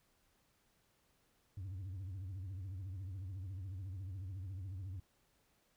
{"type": "tone with vibrato", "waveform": "sine", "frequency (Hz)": 94.5, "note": "F#2", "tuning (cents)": 37, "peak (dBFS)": -39, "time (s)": [1.57, 5], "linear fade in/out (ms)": 5, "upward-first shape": "triangle", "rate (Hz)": 14, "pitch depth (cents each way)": 160, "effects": ["tanh soft clip ceiling -41 dBFS", "pink hiss -75 dBFS RMS until 5.76 s"]}